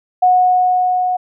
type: tone with level ramp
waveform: sine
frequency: 731 Hz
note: F#5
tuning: 21 cents flat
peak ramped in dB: -7 to -14 dBFS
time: 0.22-1.17 s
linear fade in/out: 10 ms
effects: none